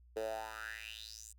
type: tone with high-pass filter sweep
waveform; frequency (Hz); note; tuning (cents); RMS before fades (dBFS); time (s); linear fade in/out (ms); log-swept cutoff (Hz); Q
10% pulse; 110; A2; 0; -44; 0.16-1.33; 10; 440 to 8200; 5.5
effects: added 60 Hz sine -59 dBFS peak until 1.38 s